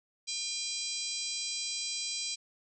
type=harmonic tone; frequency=803 Hz; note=G5; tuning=41 cents sharp; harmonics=3 / 4 / 5 / 6 / 7 / 8 / 9 / 10; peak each=-44 / -44 / -40 / -39 / -40 / -46 / -43 / -43 dBFS; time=0.27-2.36 s; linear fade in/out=20 ms; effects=none